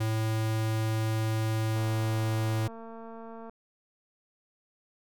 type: tone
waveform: square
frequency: 110.4 Hz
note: A2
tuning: 6 cents sharp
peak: -27 dBFS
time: 0-2.68 s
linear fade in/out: 10 ms
type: click train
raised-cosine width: 1 ms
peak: -32 dBFS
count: 395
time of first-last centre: 1.76-3.496 s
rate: 227 Hz
effects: none